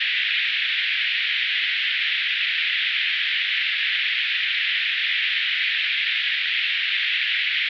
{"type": "band-pass noise", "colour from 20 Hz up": "pink", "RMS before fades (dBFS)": -23, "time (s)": [0, 7.69], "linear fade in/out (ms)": 5, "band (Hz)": [1800, 3600], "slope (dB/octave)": 48, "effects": []}